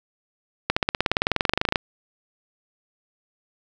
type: accelerating click train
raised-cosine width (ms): 0.3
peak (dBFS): -3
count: 23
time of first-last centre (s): 0.7-1.758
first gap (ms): 65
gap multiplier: 0.97
effects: none